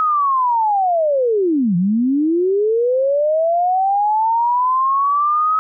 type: linear two-way sweep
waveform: sine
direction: down then up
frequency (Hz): 1280 to 167.8 to 1280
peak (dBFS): -13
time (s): 0-5.59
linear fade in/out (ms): 0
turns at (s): 1.76
effects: none